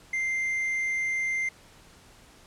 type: tone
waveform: triangle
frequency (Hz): 2091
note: C7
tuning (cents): -2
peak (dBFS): -24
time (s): 0.13-1.49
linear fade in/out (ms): 5
effects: pink hiss -54 dBFS RMS until 2.46 s + low-pass 10000 Hz 12 dB/octave